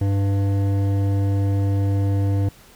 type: tone with hard clipping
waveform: sine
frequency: 99 Hz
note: G2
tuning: 18 cents sharp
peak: -19 dBFS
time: 0.01-2.49 s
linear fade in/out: 5 ms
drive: 12 dB
effects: pink hiss -49 dBFS RMS until 2.75 s